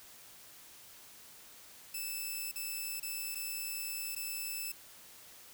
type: tone with dropouts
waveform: 5% pulse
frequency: 2630 Hz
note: E7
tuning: 5 cents flat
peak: -28 dBFS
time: 1.94-4.72 s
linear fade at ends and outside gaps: 5 ms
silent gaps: 2.515-2.557 / 2.999-3.027 / 3.348-3.354 / 4.151-4.161 s
effects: white hiss -55 dBFS RMS until 5.53 s